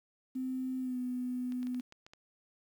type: tone with pitch glide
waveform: sine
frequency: 258.6 to 249.8 Hz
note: C4 to B3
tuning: -20 to +20 cents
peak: -33 dBFS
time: 0.35-1.81 s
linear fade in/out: 10 ms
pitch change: -60 cents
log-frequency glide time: 0.79-0.98 s
type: clicks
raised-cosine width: 0.2 ms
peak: -35 dBFS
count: 8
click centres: 1.522 / 1.63 / 1.67 / 1.746 / 1.798 / 1.924 / 2.065 / 2.135 s
effects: 10-bit